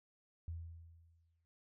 sine tone with exponential decay, 83.2 Hz, E2, 17 cents sharp, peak -39 dBFS, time 0.48-1.45 s, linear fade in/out 0 ms, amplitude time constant 210 ms, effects none

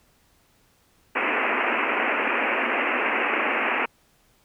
white band-pass noise, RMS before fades -24 dBFS, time 1.15-3.86 s, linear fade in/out 10 ms, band 220 to 2700 Hz, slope 96 dB/octave, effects pink hiss -62 dBFS RMS until 4.44 s

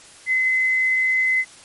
sine tone, 2042 Hz, C7, 43 cents flat, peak -16 dBFS, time 0.26-1.45 s, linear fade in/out 50 ms, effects white hiss -45 dBFS RMS until 1.64 s + MP3 48 kbps

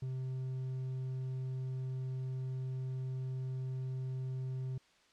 sine tone with hard clipping, 130 Hz, C3, 11 cents flat, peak -37 dBFS, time 0.02-4.78 s, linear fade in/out 5 ms, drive 3 dB, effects white hiss -67 dBFS RMS until 5.12 s + low-pass 5000 Hz 12 dB/octave

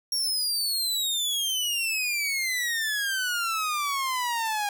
sawtooth exponential sweep, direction down, 5600 to 811 Hz, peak -22 dBFS, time 0.12-4.69 s, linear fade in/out 2 ms, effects none

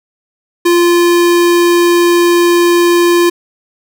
square tone, 346.8 Hz, F4, 12 cents flat, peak -7 dBFS, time 0.65-3.3 s, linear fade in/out 10 ms, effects none

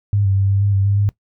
sine tone with pitch steps, 101.6 / 97.3 / 98 / 98.8 / 101 / 97.8 / 100.3 / 101.7 Hz, G#2 / G2 / G2 / G2 / G#2 / G2 / G2 / G#2, -38 / -12 / 0 / +14 / -48 / -4 / +40 / -36 cents, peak -13 dBFS, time 0.13-1.09 s, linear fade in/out 0 ms, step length 120 ms, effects noise-tail reverb RT60 0.1 s tail -19 dB re dry

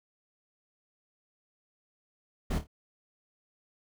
brown noise with echo, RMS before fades -29 dBFS, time 2.5-2.59 s, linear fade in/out 10 ms, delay 27 ms, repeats 3, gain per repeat -9 dB, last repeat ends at 2.671 s, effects none

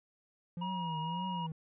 triangle tone with vibrato, 170 Hz, F3, 46 cents flat, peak -35 dBFS, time 0.57-1.52 s, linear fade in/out 2 ms, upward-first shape triangle, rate 1.8 Hz, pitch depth 170 cents each way
square tone, 956 Hz, A#5, 43 cents sharp, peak -37 dBFS, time 0.61-1.47 s, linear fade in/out 10 ms
effects resampled to 8000 Hz

